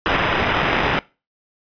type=noise with sample-and-hold; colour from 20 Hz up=white; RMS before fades=-19 dBFS; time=0.06-0.99 s; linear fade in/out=0 ms; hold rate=4410 Hz; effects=noise-tail reverb RT60 0.3 s tail -22 dB re dry + resampled to 11025 Hz